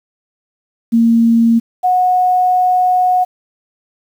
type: tone pair in turn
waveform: sine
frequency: 230.3 / 731.2 Hz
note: A#3 / F#5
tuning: -21 / -21 cents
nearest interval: octave + minor sixth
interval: 2000 cents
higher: second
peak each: -7 / -9 dBFS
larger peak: first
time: 0.92-1.6 / 1.83-3.25 s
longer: second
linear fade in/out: 20 ms
effects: 7-bit